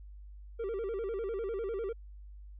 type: tone with vibrato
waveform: triangle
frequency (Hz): 423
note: G#4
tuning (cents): +32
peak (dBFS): -31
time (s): 0.59-1.93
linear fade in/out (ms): 10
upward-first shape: square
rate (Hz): 10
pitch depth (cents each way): 150
effects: added 50 Hz sine -46 dBFS peak until 2.59 s + resampled to 8000 Hz